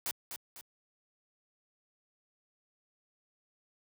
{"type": "noise with echo", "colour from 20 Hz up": "white", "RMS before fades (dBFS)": -35, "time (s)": [0.06, 0.11], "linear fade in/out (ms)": 0, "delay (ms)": 250, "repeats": 2, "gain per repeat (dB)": -7, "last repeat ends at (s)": 0.61, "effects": ["high-pass 100 Hz 12 dB/octave"]}